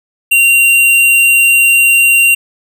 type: tone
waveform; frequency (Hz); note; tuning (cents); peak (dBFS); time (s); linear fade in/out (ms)
square; 2764; F7; -19; -6; 0.31-2.35; 10
effects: none